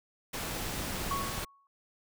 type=noise; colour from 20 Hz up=pink; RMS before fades=-36 dBFS; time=0.33-1.45 s; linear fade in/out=10 ms
type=tone with exponential decay; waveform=sine; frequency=1108.7 Hz; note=C#6; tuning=in tune; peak=-28 dBFS; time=1.11-1.67 s; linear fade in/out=1 ms; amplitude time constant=120 ms
effects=none